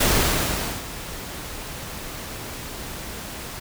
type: noise with ADSR envelope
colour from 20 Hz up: pink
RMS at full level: -18 dBFS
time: 0-3.6 s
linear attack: 8 ms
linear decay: 820 ms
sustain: -16 dB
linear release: 13 ms
effects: none